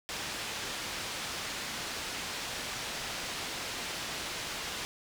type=low-pass noise; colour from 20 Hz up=white; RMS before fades=-38 dBFS; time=0.09-4.85 s; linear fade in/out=0 ms; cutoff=5000 Hz; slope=12 dB/octave; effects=none